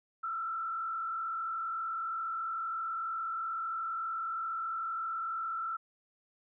sine tone with frequency modulation, 1336 Hz, E6, 23 cents sharp, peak -33 dBFS, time 0.23-5.77 s, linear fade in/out 10 ms, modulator 43.1 Hz, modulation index 0.82, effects none

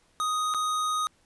square tone with dropouts, 1247 Hz, D#6, 3 cents sharp, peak -26 dBFS, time 0.2-1.07 s, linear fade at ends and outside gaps 0 ms, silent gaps 0.539-0.546 s, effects pink hiss -65 dBFS RMS until 1.25 s + resampled to 24000 Hz

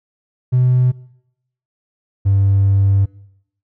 triangle tone pair in turn, 126.2 / 98.43 Hz, B2 / G2, +38 / +8 cents, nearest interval major third, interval 430 cents, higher first, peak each -7 dBFS, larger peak neither, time 0.52-0.92 / 2.25-3.06 s, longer second, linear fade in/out 20 ms, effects noise-tail reverb RT60 0.8 s tail -24 dB re dry + tanh soft clip ceiling -6 dBFS

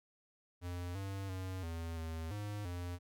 square tone with pitch steps, 88.4 / 97.6 / 93.5 / 82.8 / 81 / 103.8 / 88.2 Hz, F2 / G2 / F#2 / E2 / E2 / G#2 / F2, +22 / -7 / +19 / +8 / -30 / 0 / +18 cents, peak -40 dBFS, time 0.61-2.99 s, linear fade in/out 50 ms, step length 340 ms, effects none

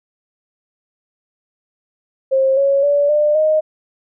sine tone with pitch steps, 533 / 553.7 / 575.2 / 597.6 / 620.8 Hz, C5 / C#5 / D5 / D5 / D#5, +32 / -2 / -36 / +30 / -4 cents, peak -11 dBFS, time 2.31-3.61 s, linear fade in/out 20 ms, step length 260 ms, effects none

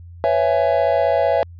triangle chord, C# minor seventh, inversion third, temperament just, 498.9 / 554.4 / 665.2 / 831.5 Hz, B4 / C#5 / E5 / G#5, +17 / 0 / +16 / +2 cents, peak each -21 / -17 / -16 / -21 dBFS, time 0.24-1.43 s, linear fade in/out 0 ms, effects added 86 Hz sine -36 dBFS peak until 1.59 s + resampled to 11025 Hz

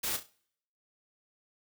white noise with echo, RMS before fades -33 dBFS, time 0.03-0.17 s, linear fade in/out 10 ms, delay 33 ms, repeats 4, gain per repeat -9 dB, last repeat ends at 0.302 s, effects noise-tail reverb RT60 0.7 s tail -25 dB re dry

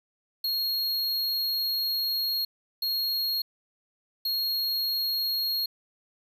square tone bursts at uneven times, 4281 Hz, C8, 39 cents sharp, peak -26 dBFS, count 3, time 0.44-2.45 / 2.82-3.42 / 4.25-5.66 s, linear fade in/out 5 ms, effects 10-bit

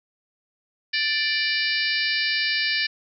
harmonic tone with a mistuned harmonic, 587 Hz, D5, 1 cent flat, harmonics 3 / 4 / 5 / 6 / 7 / 8 / 9, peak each -26 / -27 / -30 / -33 / -31 / -28 / -32 dBFS, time 0.93-2.87 s, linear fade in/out 10 ms, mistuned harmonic 6, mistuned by +78 cents, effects none

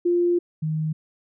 sine tone pair in turn, 349.2 / 156.27 Hz, F4 / D#3, 0 / +8 cents, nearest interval octave + major second, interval 1392 cents, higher first, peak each -17 / -22 dBFS, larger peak first, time 0.05-0.39 / 0.62-0.93 s, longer first, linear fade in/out 10 ms, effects none

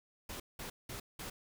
pink noise bursts, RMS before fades -44 dBFS, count 4, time 0.29-1.3 s, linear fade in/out 5 ms, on 110 ms, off 190 ms, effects none

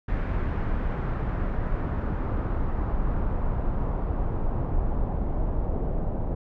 brown noise with low-pass filter sweep, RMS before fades -26 dBFS, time 0.08-6.35 s, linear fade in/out 5 ms, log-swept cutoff 1800 to 700 Hz, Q 1.4, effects none

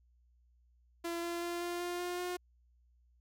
sawtooth tone with pitch steps, 339.8 / 342.8 / 345.7 / 348.7 / 351.8 / 354.8 / 357.9 Hz, F4 / F4 / F4 / F4 / F4 / F4 / F4, -47 / -32 / -18 / -3 / +13 / +27 / +42 cents, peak -32 dBFS, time 1.04-2.37 s, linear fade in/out 10 ms, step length 190 ms, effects added 60 Hz sine -65 dBFS peak until 3.2 s

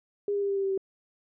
sine tone with pitch steps, 407 / 403.3 / 399.5 / 395.9 / 392.2 / 388.6 / 385 Hz, G#4 / G4 / G4 / G4 / G4 / G4 / G4, -35 / +49 / +33 / +17 / +1 / -15 / -31 cents, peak -25 dBFS, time 0.28-0.777 s, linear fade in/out 2 ms, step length 71 ms, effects none

